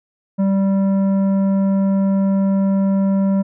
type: tone with tanh clipping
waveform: sine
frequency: 194.9 Hz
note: G3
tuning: 10 cents flat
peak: -15 dBFS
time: 0.38-3.43 s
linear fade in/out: 20 ms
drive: 10 dB
effects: none